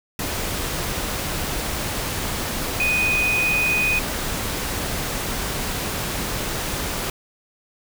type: tone in noise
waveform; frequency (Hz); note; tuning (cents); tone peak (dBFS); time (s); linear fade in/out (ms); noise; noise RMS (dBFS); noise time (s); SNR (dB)
sine; 2489; D#7; 0; -18; 2.8-3.99; 2; pink; -26; 0.19-7.1; +5
effects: none